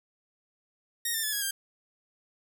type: tone with pitch steps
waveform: 5% pulse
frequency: 1864.7 / 1792.9 / 1723.8 / 1657.4 / 1593.6 Hz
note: A#6 / A6 / A6 / G#6 / G6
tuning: 0 / +32 / -36 / -4 / +28 cents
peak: -18 dBFS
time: 1.05-1.51 s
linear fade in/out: 5 ms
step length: 92 ms
effects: none